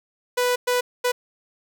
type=tone bursts at uneven times; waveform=sawtooth; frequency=493.9 Hz; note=B4; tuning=in tune; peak=-15 dBFS; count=3; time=0.37-0.56 / 0.67-0.81 / 1.04-1.12 s; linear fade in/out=10 ms; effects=none